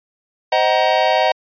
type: chord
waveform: square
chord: C half-diminished seventh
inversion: none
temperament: just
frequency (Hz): 523.3 / 627.9 / 753.5 / 941.9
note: C5 / Eb5 / Gb5 / Bb5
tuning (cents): 0 / +16 / +31 / +18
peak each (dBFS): -22 / -18 / -18 / -21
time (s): 0.52-1.32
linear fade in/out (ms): 5
effects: resampled to 11025 Hz